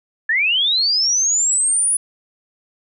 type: linear sweep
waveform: sine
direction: up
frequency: 1705 to 9956 Hz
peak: -14 dBFS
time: 0.29-1.97 s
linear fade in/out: 5 ms
effects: none